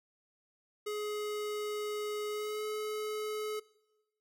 square tone with pitch glide, 420 to 427.1 Hz, G#4 to G#4, +19 to +48 cents, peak -35 dBFS, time 0.86-3.6 s, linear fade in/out 10 ms, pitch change +29 cents, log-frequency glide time 2.29-2.65 s, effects noise-tail reverb RT60 1.0 s tail -21 dB re dry

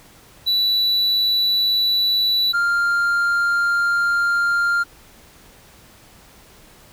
triangle tone pair in turn, 3951 / 1396.9 Hz, B7 / F6, 0 / 0 cents, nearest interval octave + tritone, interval 1800 cents, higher first, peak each -14 dBFS, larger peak neither, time 0.46-2.53 / 2.53-4.84 s, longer second, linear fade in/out 20 ms, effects pink hiss -48 dBFS RMS until 6.92 s

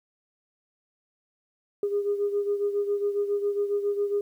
sine beating tone pair, 405.8 / 413.1 Hz, G#4 / G#4, -40 / -9 cents, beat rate 7.3 Hz, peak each -24 / -30 dBFS, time 1.83-4.21 s, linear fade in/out 2 ms, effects tanh soft clip ceiling -17 dBFS + 10-bit

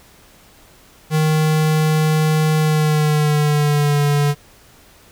square tone with pitch glide, 155.56 to 145.14 Hz, D#3 to D3, 0 to -20 cents, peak -14 dBFS, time 1.1-4.35 s, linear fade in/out 50 ms, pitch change -120 cents, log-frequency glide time 2.57-4.01 s, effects pink hiss -48 dBFS RMS until 5.11 s

